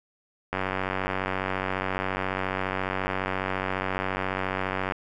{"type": "click train", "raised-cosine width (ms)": 0.5, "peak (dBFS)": -12, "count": 416, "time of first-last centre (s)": [0.53, 4.922], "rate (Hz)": 94.5, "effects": []}